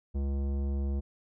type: tone with tanh clipping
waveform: sine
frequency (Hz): 69.3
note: C#2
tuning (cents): 0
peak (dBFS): -30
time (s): 0.14-1.01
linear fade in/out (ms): 20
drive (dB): 15
effects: none